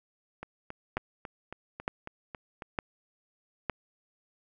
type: two click trains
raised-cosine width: 0.5 ms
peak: -24 / -14 dBFS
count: 9 / 4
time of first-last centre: 0.43-2.622 / 0.97-3.697 s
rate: 3.65 / 1.1 Hz
effects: none